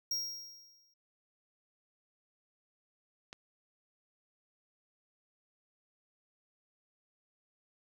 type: tone with exponential decay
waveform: square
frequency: 5600 Hz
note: F8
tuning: 4 cents sharp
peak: -31 dBFS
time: 0.11-0.94 s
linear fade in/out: 5 ms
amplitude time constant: 180 ms
type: click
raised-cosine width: 0.2 ms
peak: -28 dBFS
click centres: 3.329 s
effects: none

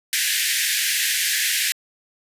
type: high-pass noise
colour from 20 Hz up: pink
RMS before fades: -21 dBFS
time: 0.13-1.72 s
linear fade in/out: 0 ms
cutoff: 1600 Hz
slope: 96 dB/octave
effects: resampled to 32000 Hz

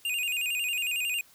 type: tone with vibrato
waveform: square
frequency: 2637 Hz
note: E7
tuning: in tune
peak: -28 dBFS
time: 0.05-1.21 s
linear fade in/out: 2 ms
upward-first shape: square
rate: 11 Hz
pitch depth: 100 cents each way
effects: white hiss -58 dBFS RMS until 1.34 s

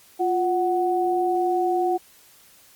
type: tone pair together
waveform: sine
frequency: 351.9 / 741.4 Hz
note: F4 / F#5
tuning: +13 / +3 cents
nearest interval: octave + minor second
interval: 1290 cents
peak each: -22 dBFS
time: 0.19-1.98 s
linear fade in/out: 20 ms
effects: white hiss -53 dBFS RMS until 2.75 s + Opus 48 kbps

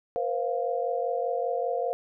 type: chord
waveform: sine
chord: Bb suspended second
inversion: none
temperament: equal with one note detuned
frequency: 478.2 / 523.3 / 698.5 Hz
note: Bb4 / C5 / F5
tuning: +44 / 0 / 0 cents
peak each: -30 dBFS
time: 0.16-1.93 s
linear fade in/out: 0 ms
effects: none

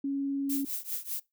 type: tone with vibrato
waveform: sine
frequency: 277.2 Hz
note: C#4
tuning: in tune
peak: -28 dBFS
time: 0.04-0.65 s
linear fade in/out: 5 ms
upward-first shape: sine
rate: 20 Hz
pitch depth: 11 cents each way
type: noise with tremolo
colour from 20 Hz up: violet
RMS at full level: -32 dBFS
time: 0.49-1.2 s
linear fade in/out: 10 ms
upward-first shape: triangle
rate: 5 Hz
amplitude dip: 95%
effects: noise-tail reverb RT60 0.2 s tail -22 dB re dry

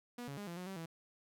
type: tone with pitch steps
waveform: sawtooth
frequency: 242.6 / 140.2 / 204.5 / 171.2 / 181 / 192.5 / 164.4 Hz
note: B3 / C#3 / G#3 / F3 / F#3 / G3 / E3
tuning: -31 / +20 / -26 / -34 / -38 / -31 / -4 cents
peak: -39 dBFS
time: 0.18-0.859 s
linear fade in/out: 5 ms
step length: 97 ms
effects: none

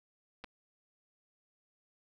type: clicks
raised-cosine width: 0.3 ms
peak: -29 dBFS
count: 2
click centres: 0.44 / 0.444 s
effects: none

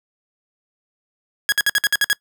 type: tone bursts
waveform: sawtooth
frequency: 1661.2 Hz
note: G#6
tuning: in tune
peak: -10 dBFS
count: 8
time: 1.49-2.13 s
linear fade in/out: 0 ms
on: 31 ms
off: 56 ms
effects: noise-tail reverb RT60 0.1 s tail -23 dB re dry

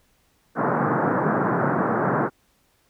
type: band-pass noise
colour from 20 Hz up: pink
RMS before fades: -22 dBFS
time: 0.55-2.3 s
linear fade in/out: 50 ms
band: 130 to 1600 Hz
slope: 48 dB/octave
effects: pink hiss -64 dBFS RMS until 2.89 s

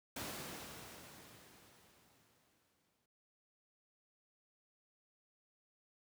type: noise with exponential decay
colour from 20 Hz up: pink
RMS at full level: -42 dBFS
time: 0.16-3.06 s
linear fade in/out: 5 ms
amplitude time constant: 630 ms
effects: high-pass 100 Hz 12 dB/octave

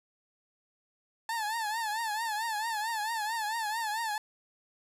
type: tone with vibrato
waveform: 30% pulse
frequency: 880 Hz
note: A5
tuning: in tune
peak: -28 dBFS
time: 1.29-4.18 s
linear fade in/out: 2 ms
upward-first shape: triangle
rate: 4.5 Hz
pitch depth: 120 cents each way
effects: resampled to 32000 Hz

